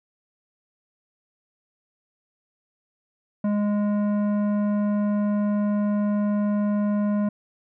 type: tone with tanh clipping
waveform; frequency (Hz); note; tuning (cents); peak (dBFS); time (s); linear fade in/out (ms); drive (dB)
triangle; 206.7; G#3; -8; -22; 3.44-7.29; 5; 16
effects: none